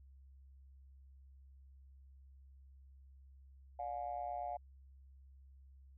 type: tone with amplitude modulation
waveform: sine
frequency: 714 Hz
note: F5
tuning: 38 cents sharp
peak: -34 dBFS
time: 3.79-4.57 s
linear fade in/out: 5 ms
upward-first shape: sine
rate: 129 Hz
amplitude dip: 95%
effects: tanh soft clip ceiling -30 dBFS + added 67 Hz sine -57 dBFS peak until 5.97 s